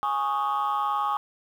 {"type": "chord", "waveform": "sine", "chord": "Ab suspended fourth", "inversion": "none", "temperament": "just", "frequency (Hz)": [830.6, 1107.5, 1245.9], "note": ["Ab5", "Db6", "Eb6"], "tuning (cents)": [0, -2, 2], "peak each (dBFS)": [-26, -26, -27], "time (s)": [0.03, 1.17], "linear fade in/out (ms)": 0, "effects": ["tanh soft clip ceiling -19 dBFS", "9-bit"]}